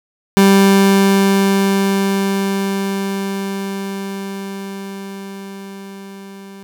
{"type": "tone with level ramp", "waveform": "30% pulse", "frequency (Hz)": 196, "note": "G3", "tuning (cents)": 0, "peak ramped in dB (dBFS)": [-4, -31], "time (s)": [0.37, 6.63], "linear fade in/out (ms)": 0, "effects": []}